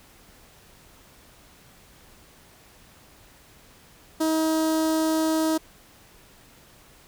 sawtooth tone with notch filter, 317.6 Hz, D#4, 36 cents sharp, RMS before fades -23 dBFS, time 4.2-5.58 s, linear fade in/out 10 ms, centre 2300 Hz, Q 0.84, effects pink hiss -53 dBFS RMS until 7.07 s

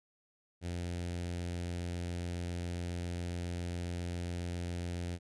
sawtooth tone with notch filter, 87.31 Hz, F2, in tune, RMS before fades -38 dBFS, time 0.61-5.19 s, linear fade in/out 50 ms, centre 1100 Hz, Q 1.2, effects resampled to 24000 Hz

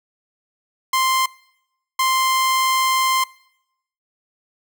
sawtooth tone bursts at uneven times, 1046.5 Hz, C6, in tune, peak -12 dBFS, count 2, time 0.93-1.26 / 1.99-3.24 s, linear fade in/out 5 ms, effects noise-tail reverb RT60 0.8 s tail -23 dB re dry

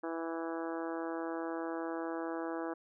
harmonic tone, 164.81 Hz, E3, in tune, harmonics 2 / 3 / 4 / 5 / 6 / 7 / 8 / 9 / 10, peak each -38 / -42 / -44 / -46 / -48 / -49 / -50 / -51 / -52 dBFS, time 0.03-2.74 s, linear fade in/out 10 ms, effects none

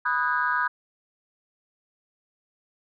sine chord, G# minor seventh, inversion first, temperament equal with one note detuned, 987.8 / 1244.5 / 1480 / 1628 Hz, B5 / D#6 / F#6 / G#6, 0 / 0 / 0 / -35 cents, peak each -27 dBFS, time 0.05-0.68 s, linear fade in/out 10 ms, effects tanh soft clip ceiling -12 dBFS

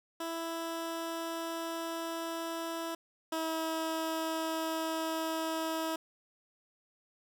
15% pulse tone pair in turn, 330.7 / 322.2 Hz, E4 / E4, +6 / -39 cents, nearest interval unison, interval 45 cents, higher first, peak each -29 / -26 dBFS, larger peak second, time 0.2-2.95 / 3.32-5.96 s, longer first, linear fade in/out 5 ms, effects none

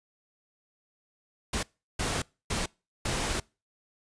pink noise bursts at uneven times, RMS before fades -30 dBFS, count 4, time 1.53-1.63 / 1.99-2.22 / 2.5-2.66 / 3.05-3.4 s, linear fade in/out 5 ms, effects noise-tail reverb RT60 0.3 s tail -25 dB re dry + resampled to 22050 Hz

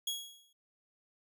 sawtooth tone with exponential decay, 3322 Hz, G#7, in tune, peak -28 dBFS, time 0.07-0.53 s, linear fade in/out 5 ms, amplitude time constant 100 ms, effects none

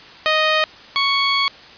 10% pulse tone pair in turn, 622.3 / 1111.2 Hz, D#5 / C#6, 0 / +4 cents, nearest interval minor seventh, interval 1004 cents, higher second, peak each -6 dBFS, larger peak neither, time 0.26-0.64 / 0.96-1.48 s, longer second, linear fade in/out 0 ms, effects white hiss -41 dBFS RMS until 1.77 s + resampled to 11025 Hz

